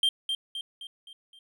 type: tone with echo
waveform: triangle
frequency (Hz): 3170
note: G7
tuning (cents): +19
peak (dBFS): -19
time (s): 0.03-0.09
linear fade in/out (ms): 2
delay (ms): 260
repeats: 5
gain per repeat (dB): -6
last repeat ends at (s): 1.39
effects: none